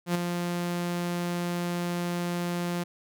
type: tone with ADSR envelope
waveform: sawtooth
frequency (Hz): 174.61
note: F3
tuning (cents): 0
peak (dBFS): -18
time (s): 0.06-2.84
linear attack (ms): 90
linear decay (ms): 8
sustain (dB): -6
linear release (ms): 14
effects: none